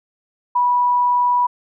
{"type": "tone", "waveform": "sine", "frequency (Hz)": 979, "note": "B5", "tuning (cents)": -15, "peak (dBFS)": -13, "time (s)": [0.55, 1.47], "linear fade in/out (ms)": 10, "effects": []}